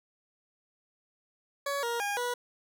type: tone with pitch steps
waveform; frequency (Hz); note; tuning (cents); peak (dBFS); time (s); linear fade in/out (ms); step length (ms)
20% pulse; 563 / 470.7 / 813 / 487.8; C#5 / A#4 / G#5 / B4; +27 / +17 / -37 / -21; -25; 1.66-2.34; 5; 170
effects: none